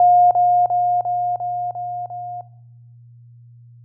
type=tone with echo; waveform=sine; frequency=712 Hz; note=F5; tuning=33 cents sharp; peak=-9 dBFS; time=0-0.31 s; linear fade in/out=2 ms; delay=350 ms; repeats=6; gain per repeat=-3 dB; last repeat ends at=2.41 s; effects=noise-tail reverb RT60 0.9 s tail -19 dB re dry + added 119 Hz sine -42 dBFS peak until 3.84 s